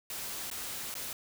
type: noise with dropouts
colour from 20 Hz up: white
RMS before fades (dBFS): -39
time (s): 0.1-1.13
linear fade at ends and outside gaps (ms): 1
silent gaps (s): 0.501-0.513 / 0.941-0.952
effects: none